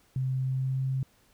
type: tone with pitch glide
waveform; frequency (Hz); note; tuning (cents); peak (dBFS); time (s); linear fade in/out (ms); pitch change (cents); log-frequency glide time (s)
sine; 130.81 to 132.56; C3 to C3; 0 to +23; -26; 0.16-1.03; 2; +23; 0.41-0.85
effects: pink hiss -64 dBFS RMS until 1.33 s